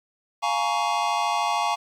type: chord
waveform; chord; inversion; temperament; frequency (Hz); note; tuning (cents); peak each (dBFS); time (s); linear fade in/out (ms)
square; Bb minor seventh; second; just; 699.2 / 839.1 / 932.3 / 1118.8; F5 / Ab5 / Bb5 / Db6; +2 / +18 / 0 / +16; -29 / -27 / -29 / -28; 0.42-1.76; 20
effects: low-pass 6000 Hz 12 dB/octave + 9-bit